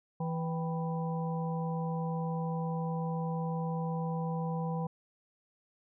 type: harmonic tone with a mistuned harmonic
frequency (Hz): 164.81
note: E3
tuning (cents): 0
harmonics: 1 / 3 / 5 / 6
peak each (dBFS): -32 / -40 / -41 / -43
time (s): 0.2-4.87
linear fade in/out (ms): 5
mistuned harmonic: 5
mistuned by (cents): -88
effects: none